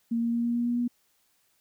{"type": "tone with pitch steps", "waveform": "sine", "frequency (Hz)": [231.9, 233.5, 235.1, 236.8, 238.4, 240.1, 241.7], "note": ["A#3", "A#3", "A#3", "A#3", "A#3", "B3", "B3"], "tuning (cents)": [-9, 3, 15, 27, 39, -49, -37], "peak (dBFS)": -24, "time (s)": [0.11, 0.88], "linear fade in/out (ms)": 10, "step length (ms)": 110, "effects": ["white hiss -69 dBFS RMS until 1.6 s"]}